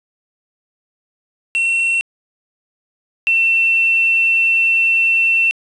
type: tone pair in turn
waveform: triangle / sine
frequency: 2714 / 2695 Hz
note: E7 / E7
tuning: +50 / +38 cents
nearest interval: unison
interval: 12 cents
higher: first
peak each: -12 / -11 dBFS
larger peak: second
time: 1.55-2.01 / 3.27-5.51 s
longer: second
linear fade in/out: 0 ms
effects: resampled to 24000 Hz + 7-bit